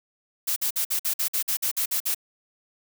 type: noise bursts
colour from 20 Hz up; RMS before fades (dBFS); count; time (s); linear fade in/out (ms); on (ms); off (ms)
blue; -25; 12; 0.47-2.147; 10; 93; 51
effects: none